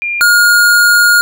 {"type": "tone pair in turn", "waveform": ["sine", "square"], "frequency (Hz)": [2400, 1427], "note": ["D7", "F6"], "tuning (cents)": [37, 37], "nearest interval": "major sixth", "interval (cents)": 900, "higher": "first", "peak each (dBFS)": [-14, -6], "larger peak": "second", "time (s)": [[0.02, 0.21], [0.21, 1.21]], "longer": "second", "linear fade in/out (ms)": 0, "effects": []}